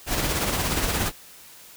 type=noise with tremolo; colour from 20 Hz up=pink; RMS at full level=-23 dBFS; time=0.06-1.12 s; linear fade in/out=50 ms; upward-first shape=sine; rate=17 Hz; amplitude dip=40%; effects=white hiss -47 dBFS RMS until 1.76 s